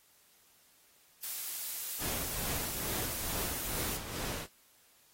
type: noise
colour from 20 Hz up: blue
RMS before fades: -38 dBFS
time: 1.23-3.97 s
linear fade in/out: 5 ms
type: noise with tremolo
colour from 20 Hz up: pink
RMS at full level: -37 dBFS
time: 1.98-4.48 s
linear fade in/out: 50 ms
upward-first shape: triangle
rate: 2.3 Hz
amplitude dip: 60%
effects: white hiss -65 dBFS RMS until 5.13 s + AAC 48 kbps